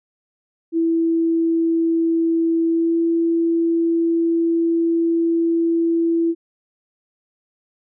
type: tone with pitch glide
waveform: sine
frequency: 330 to 333.4 Hz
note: E4 to E4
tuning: +2 to +20 cents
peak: -15 dBFS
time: 0.72-6.35 s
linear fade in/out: 50 ms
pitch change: +18 cents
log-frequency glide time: 2.67-2.97 s
effects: none